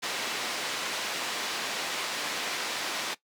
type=band-pass noise; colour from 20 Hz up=white; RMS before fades=-33 dBFS; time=0.02-3.15 s; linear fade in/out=20 ms; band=270 to 4300 Hz; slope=12 dB/octave; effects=noise-tail reverb RT60 0.1 s tail -17 dB re dry